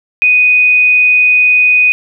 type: tone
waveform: sine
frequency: 2489 Hz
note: D#7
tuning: in tune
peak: -5 dBFS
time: 0.22-1.92 s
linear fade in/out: 0 ms
effects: none

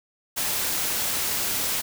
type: noise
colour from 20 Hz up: white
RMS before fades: -26 dBFS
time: 0.36-1.82 s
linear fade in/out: 20 ms
effects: none

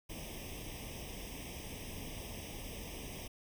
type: noise with comb filter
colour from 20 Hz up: pink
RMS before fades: -45 dBFS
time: 0.09-3.28 s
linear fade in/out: 10 ms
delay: 0.35 ms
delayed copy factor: +1
effects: none

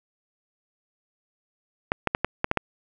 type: clicks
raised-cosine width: 0.5 ms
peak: -6 dBFS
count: 7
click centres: 1.919 / 2.073 / 2.149 / 2.246 / 2.444 / 2.514 / 2.573 s
effects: none

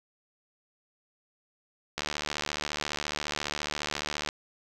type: click train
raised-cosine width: 0.2 ms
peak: -13 dBFS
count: 173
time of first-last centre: 1.98-4.289 s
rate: 74.5 Hz
effects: none

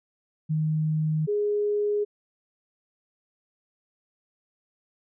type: tone pair in turn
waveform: sine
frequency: 155.56 / 414.6 Hz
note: D#3 / G#4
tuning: 0 / -3 cents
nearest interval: octave + perfect fourth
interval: 1697 cents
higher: second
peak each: -22 dBFS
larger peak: neither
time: 0.49-1.27 / 1.27-2.05 s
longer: neither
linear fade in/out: 20 ms
effects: none

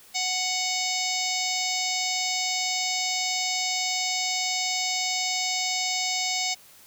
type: harmonic tone with a mistuned harmonic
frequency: 740 Hz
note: F#5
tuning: in tune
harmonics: 1 / 3 / 4 / 5 / 6 / 7 / 8 / 9 / 10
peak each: -33 / -31 / -37 / -34 / -34 / -31 / -35 / -37 / -34 dBFS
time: 0.14-6.55 s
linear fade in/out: 20 ms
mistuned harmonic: 8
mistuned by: +40 cents
effects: white hiss -52 dBFS RMS until 6.86 s

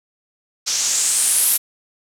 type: noise with low-pass filter sweep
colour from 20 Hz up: blue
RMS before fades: -18 dBFS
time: 0.66-1.58 s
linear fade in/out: 20 ms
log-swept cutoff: 5600 to 12000 Hz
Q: 3.1
effects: none

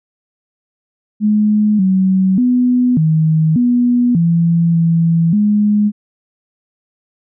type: tone with pitch steps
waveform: sine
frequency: 211.2 / 188.8 / 248.4 / 158 / 243.8 / 168.2 / 166.1 / 208.4 Hz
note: G#3 / F#3 / B3 / D#3 / B3 / E3 / E3 / G#3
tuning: +29 / +35 / +10 / +27 / -22 / +35 / +13 / +6 cents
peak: -9 dBFS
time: 1.2-5.92 s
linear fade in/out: 50 ms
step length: 590 ms
effects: none

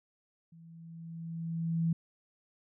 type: tone with level ramp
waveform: sine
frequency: 165.3 Hz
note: E3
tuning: 5 cents sharp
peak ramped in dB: -52 to -25 dBFS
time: 0.52-1.93 s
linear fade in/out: 5 ms
effects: none

